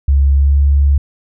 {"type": "tone with pitch glide", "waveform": "sine", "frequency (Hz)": [69.3, 70.59], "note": ["C#2", "C#2"], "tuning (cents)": [0, 32], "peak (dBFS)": -7, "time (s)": [0.08, 0.98], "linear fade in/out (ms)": 5, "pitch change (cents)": 32, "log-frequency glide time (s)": [0.34, 0.58], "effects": []}